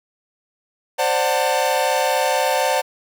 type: chord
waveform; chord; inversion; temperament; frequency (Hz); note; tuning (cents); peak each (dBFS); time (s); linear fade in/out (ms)
45% pulse; D dominant seventh; third; equal with one note detuned; 523.3 / 587.3 / 740 / 897.5; C5 / D5 / F#5 / A5; 0 / 0 / 0 / +34; -22 / -23 / -23 / -22; 0.98-2.82; 20
effects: none